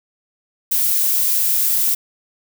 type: noise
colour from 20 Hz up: violet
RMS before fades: -17 dBFS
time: 0.71-1.95 s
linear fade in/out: 10 ms
effects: none